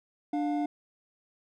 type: tone pair together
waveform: triangle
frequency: 295.4 / 709 Hz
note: D4 / F5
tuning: +10 / +26 cents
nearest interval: octave + minor third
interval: 1516 cents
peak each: -26 / -31 dBFS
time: 0.33-0.66 s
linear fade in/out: 5 ms
effects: none